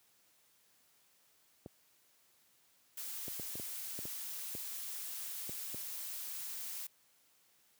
clicks, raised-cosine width 2 ms, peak -32 dBFS, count 10, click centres 1.661 / 3.281 / 3.397 / 3.555 / 3.598 / 3.99 / 4.054 / 4.551 / 5.494 / 5.745 s
blue noise, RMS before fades -43 dBFS, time 2.97-6.87 s, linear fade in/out 5 ms
effects white hiss -70 dBFS RMS until 7.79 s + high-pass 80 Hz 12 dB/octave

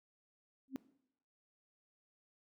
sine tone with exponential growth, 265.5 Hz, C4, 25 cents sharp, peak -32 dBFS, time 0.68-0.76 s, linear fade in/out 0 ms, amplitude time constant 16 ms, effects noise-tail reverb RT60 0.7 s tail -18 dB re dry

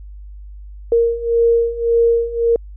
sine beating tone pair, 464.5 / 466.3 Hz, A#4 / A#4, -6 / +1 cents, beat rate 1.8 Hz, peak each -17 / -14 dBFS, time 0.92-2.56 s, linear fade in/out 2 ms, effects added 50 Hz sine -32 dBFS peak until 2.76 s

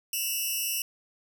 5% pulse tone pair together, 2666 / 2900 Hz, E7 / F#7, +19 / -35 cents, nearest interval minor second, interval 146 cents, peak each -22 dBFS, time 0.13-0.82 s, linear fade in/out 2 ms, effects none

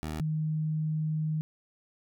15% pulse / sine tone pair in turn, 77.78 / 155.56 Hz, D#2 / D#3, 0 / 0 cents, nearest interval octave, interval 1200 cents, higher second, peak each -27 dBFS, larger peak neither, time 0.03-0.2 / 0.2-1.41 s, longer second, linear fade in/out 0 ms, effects none

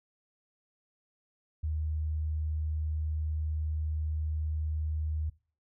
sine tone, 77.4 Hz, D#2, 9 cents flat, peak -29 dBFS, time 1.63-5.3 s, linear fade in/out 10 ms, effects noise-tail reverb RT60 0.4 s tail -22 dB re dry

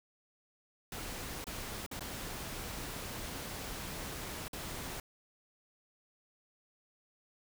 pink noise with dropouts, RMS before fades -42 dBFS, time 0.92-5 s, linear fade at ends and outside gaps 2 ms, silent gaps 1.442-1.468 / 1.864-1.913 / 1.994-2.007 / 4.481-4.531 s, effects none

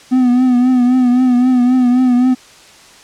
triangle tone with vibrato, 250.3 Hz, B3, 23 cents sharp, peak -6 dBFS, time 0.11-2.35 s, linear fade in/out 20 ms, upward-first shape triangle, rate 3.8 Hz, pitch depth 61 cents each way, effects white hiss -41 dBFS RMS until 3.03 s + low-pass 7000 Hz 12 dB/octave

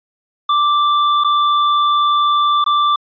square tone with dropouts, 1174.7 Hz, D6, in tune, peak -12 dBFS, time 0.49-2.96 s, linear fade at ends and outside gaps 5 ms, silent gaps 1.238-1.245 / 2.642-2.662 s, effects resampled to 11025 Hz

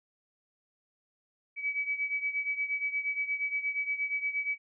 sine beating tone pair, 2281 / 2289.5 Hz, C#7 / D7, +49 / -45 cents, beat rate 8.5 Hz, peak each -31 / -35 dBFS, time 1.56-4.58 s, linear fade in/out 50 ms, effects none

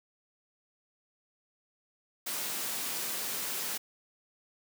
white high-pass noise, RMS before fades -35 dBFS, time 2.26-3.78 s, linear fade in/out 10 ms, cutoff 150 Hz, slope 24 dB/octave, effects none

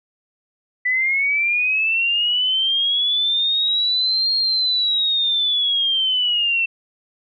sine linear two-way sweep, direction up then down, 1975.5 to 4247 to 2675 Hz, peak -16 dBFS, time 0.85-6.66 s, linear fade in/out 10 ms, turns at 4.35 s, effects none

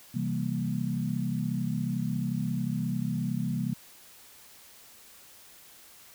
sine chord, C dominant seventh, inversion none, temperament equal, 130.81 / 164.81 / 196 / 233.1 Hz, C3 / E3 / G3 / Bb3, 0 / 0 / 0 / 0 cents, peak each -33 dBFS, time 0.14-3.74 s, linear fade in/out 10 ms, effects white hiss -53 dBFS RMS until 6.14 s

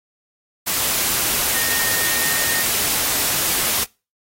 sine tone in noise, 1844 Hz, A#6, 19 cents flat, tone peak -26 dBFS, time 1.54-2.64 s, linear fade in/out 20 ms, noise white, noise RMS -20 dBFS, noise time 0.66-3.85 s, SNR -9 dB, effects noise-tail reverb RT60 0.3 s tail -25 dB re dry + AAC 48 kbps

